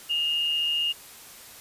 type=tone with amplitude modulation; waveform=sine; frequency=2839 Hz; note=F7; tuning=28 cents sharp; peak=-21 dBFS; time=0.09-0.93 s; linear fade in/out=20 ms; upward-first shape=sine; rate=155 Hz; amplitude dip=40%; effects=white hiss -46 dBFS RMS until 1.6 s + resampled to 32000 Hz